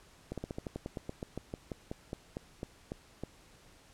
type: slowing click train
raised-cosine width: 2 ms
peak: -24 dBFS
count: 20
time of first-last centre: 0.32-3.236 s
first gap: 57 ms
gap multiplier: 1.1
effects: pink hiss -60 dBFS RMS until 3.93 s + low-pass 10000 Hz 12 dB/octave